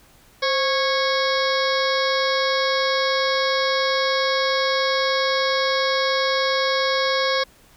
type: harmonic tone with a mistuned harmonic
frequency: 550 Hz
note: C#5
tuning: 14 cents flat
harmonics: 1 / 2 / 3 / 4 / 6 / 7 / 8 / 9 / 10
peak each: -22 / -25 / -27 / -28 / -30 / -30 / -31 / -32 / -32 dBFS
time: 0.42-7.44 s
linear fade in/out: 10 ms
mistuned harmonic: 1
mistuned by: -74 cents
effects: pink hiss -53 dBFS RMS until 7.76 s